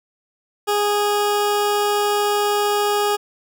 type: tone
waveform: 20% pulse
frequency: 413.1 Hz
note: G#4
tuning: 9 cents flat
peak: -12 dBFS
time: 0.67-3.17 s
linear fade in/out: 20 ms
effects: none